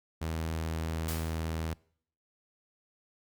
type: tone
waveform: sawtooth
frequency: 80.7 Hz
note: E2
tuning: 36 cents flat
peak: -28 dBFS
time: 0.21-1.74 s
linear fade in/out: 10 ms
type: noise with exponential decay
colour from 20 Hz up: white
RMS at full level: -36 dBFS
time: 1.08-1.54 s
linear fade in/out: 5 ms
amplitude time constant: 98 ms
effects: noise-tail reverb RT60 0.6 s tail -24 dB re dry + Opus 48 kbps